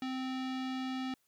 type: tone with low-pass filter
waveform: square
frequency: 260 Hz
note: C4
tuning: 11 cents flat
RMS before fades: -37 dBFS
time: 0.02-1.14 s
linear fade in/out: 2 ms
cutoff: 3900 Hz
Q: 1.6
effects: white hiss -75 dBFS RMS until 1.27 s